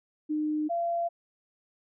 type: tone pair in turn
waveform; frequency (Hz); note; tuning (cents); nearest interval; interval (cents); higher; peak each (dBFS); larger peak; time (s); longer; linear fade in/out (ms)
sine; 304.5 / 683.6; D#4 / F5; -37 / -37; octave + major second; 1400; second; -26 / -26; neither; 0.29-0.69 / 0.69-1.09; neither; 20
effects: none